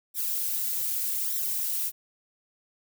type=noise with flanger; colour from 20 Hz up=violet; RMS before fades=-29 dBFS; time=0.14-1.92 s; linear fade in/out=50 ms; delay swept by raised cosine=0.52 to 5.42 ms; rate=0.83 Hz; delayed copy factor=+0.85; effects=none